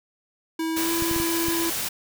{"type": "tone with pitch glide", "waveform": "square", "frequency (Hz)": [323.9, 334], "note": ["E4", "E4"], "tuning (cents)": [-30, 23], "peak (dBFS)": -25, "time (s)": [0.59, 1.7], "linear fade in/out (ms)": 5, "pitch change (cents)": 53, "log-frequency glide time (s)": [0.76, 0.92]}
{"type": "noise", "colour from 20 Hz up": "white", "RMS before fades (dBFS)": -28, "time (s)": [0.76, 1.89], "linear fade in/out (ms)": 10}
{"type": "clicks", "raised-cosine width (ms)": 5, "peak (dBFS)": -20, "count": 5, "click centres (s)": [1.023, 1.113, 1.163, 1.201, 1.484]}
{"effects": []}